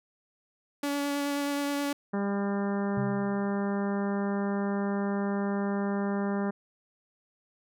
sawtooth tone with vibrato, 284.9 Hz, C#4, 48 cents sharp, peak -24 dBFS, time 0.83-1.93 s, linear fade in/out 5 ms, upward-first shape sine, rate 9.4 Hz, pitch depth 11 cents each way
harmonic tone, 200 Hz, G3, 35 cents sharp, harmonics 1 / 2 / 3 / 4 / 5 / 6 / 7 / 8 / 9, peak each -28 / -34 / -38 / -40 / -42 / -44 / -45 / -46 / -47 dBFS, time 2.13-6.51 s, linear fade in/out 10 ms
sine tone with exponential decay, 131.8 Hz, C3, 13 cents sharp, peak -28 dBFS, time 2.97-3.76 s, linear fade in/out 5 ms, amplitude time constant 170 ms
effects none

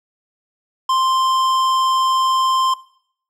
sine tone with tanh clipping, 1046.5 Hz, C6, in tune, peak -16 dBFS, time 0.89-2.74 s, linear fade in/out 5 ms, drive 14 dB, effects noise-tail reverb RT60 0.6 s tail -18 dB re dry

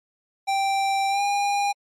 square tone with pitch glide, 784 to 808.8 Hz, G5 to G#5, 0 to -46 cents, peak -21 dBFS, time 0.47-1.73 s, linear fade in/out 20 ms, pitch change +54 cents, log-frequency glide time 1.09-1.22 s, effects low-pass 8000 Hz 12 dB/octave + MP3 64 kbps

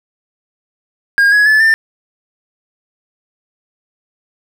triangle tone with pitch steps, 1622 / 1676.3 / 1732.4 / 1790.4 Hz, G#6 / G#6 / A6 / A6, -41 / +16 / -27 / +30 cents, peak -5 dBFS, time 1.18-1.74 s, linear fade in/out 0 ms, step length 140 ms, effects none

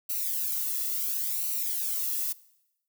violet noise with flanger, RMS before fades -30 dBFS, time 0.09-2.33 s, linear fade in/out 10 ms, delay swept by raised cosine 0.58 to 1.33 ms, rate 0.72 Hz, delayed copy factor -0.7, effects noise-tail reverb RT60 0.9 s tail -21 dB re dry

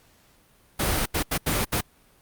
pink noise bursts at uneven times, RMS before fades -24 dBFS, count 5, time 0.79-1.06 / 1.14-1.23 / 1.31-1.38 / 1.46-1.65 / 1.72-1.81 s, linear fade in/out 10 ms, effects pink hiss -59 dBFS RMS until 2.21 s + Opus 48 kbps

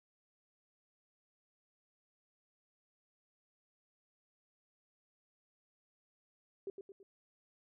sine tone with echo, 392 Hz, G4, in tune, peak -38 dBFS, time 6.67-6.7 s, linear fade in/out 2 ms, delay 110 ms, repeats 3, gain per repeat -6 dB, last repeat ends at 7.03 s, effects none

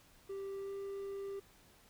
triangle tone with pitch glide, 392 to 395 Hz, G4 to G4, 0 to +13 cents, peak -38 dBFS, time 0.29-1.4 s, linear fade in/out 10 ms, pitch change +13 cents, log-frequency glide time 0.59-0.73 s, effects pink hiss -64 dBFS RMS until 1.89 s

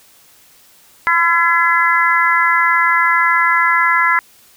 harmonic tone, 338.3 Hz, E4, 45 cents sharp, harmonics 3 / 4 / 5 / 6, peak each -16 / -16 / -16 / -16 dBFS, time 1.07-4.19 s, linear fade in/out 0 ms, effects white hiss -48 dBFS RMS until 4.56 s

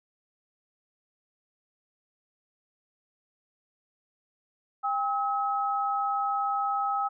sine tone pair together, 800 / 1283.2 Hz, G5 / E6, +35 / -47 cents, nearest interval minor sixth, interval 818 cents, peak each -28 dBFS, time 4.83-7.09 s, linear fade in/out 20 ms, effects none

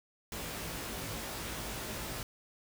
pink noise with comb filter, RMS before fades -40 dBFS, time 0.32-2.23 s, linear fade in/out 2 ms, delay 18 ms, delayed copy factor +0.95, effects none

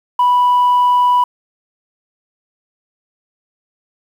sine tone, 985 Hz, B5, 5 cents flat, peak -7 dBFS, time 0.19-1.24 s, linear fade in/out 5 ms, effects tanh soft clip ceiling -7 dBFS + 7-bit

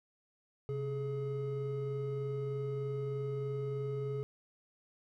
triangle tone pair together, 133.02 / 422.3 Hz, C3 / G#4, +29 / +29 cents, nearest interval octave + minor sixth, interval 2000 cents, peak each -35 / -35 dBFS, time 0.69-4.23 s, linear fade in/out 0 ms, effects none

